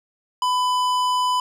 sine tone with tanh clipping, 1000 Hz, B5, 21 cents sharp, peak -20 dBFS, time 0.42-1.4 s, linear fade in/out 2 ms, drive 16 dB, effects none

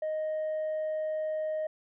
sine tone, 622.3 Hz, D#5, in tune, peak -27 dBFS, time 0.02-1.67 s, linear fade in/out 5 ms, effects tanh soft clip ceiling -28 dBFS

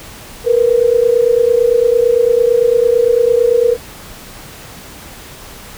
sine tone pair together, 461.7 / 490.6 Hz, A#4 / B4, -17 / -12 cents, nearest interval minor second, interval 105 cents, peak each -11 dBFS, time 0.44-3.77 s, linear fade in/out 50 ms, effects pink hiss -34 dBFS RMS until 5.77 s

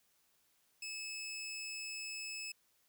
20% pulse tone, 2600 Hz, E7, 24 cents flat, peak -37 dBFS, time 0.82-2.52 s, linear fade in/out 5 ms, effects white hiss -74 dBFS RMS until 2.88 s

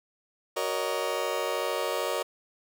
30% pulse chord, D# minor seventh, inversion first, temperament just, 373.4 / 466.7 / 560 / 622.3 Hz, F#4 / A#4 / C#5 / D#5, +16 / +2 / +18 / 0 cents, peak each -33 / -30 / -30 / -31 dBFS, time 0.56-2.23 s, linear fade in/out 10 ms, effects none

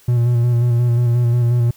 triangle tone with vibrato, 120 Hz, B2, 49 cents flat, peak -10 dBFS, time 0.08-1.71 s, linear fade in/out 5 ms, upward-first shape square, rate 5.6 Hz, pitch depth 25 cents each way, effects white hiss -50 dBFS RMS until 1.76 s

